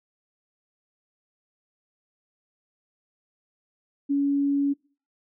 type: tone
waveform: sine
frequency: 281.6 Hz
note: C#4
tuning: 27 cents sharp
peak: -20 dBFS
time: 4.09-4.74 s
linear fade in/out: 20 ms
effects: noise-tail reverb RT60 0.4 s tail -24 dB re dry